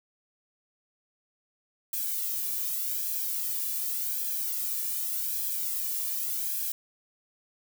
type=noise with flanger; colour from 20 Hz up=violet; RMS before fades=-31 dBFS; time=1.93-6.72 s; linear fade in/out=2 ms; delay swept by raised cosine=1.2 to 1.73 ms; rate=0.86 Hz; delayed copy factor=+0.8; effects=none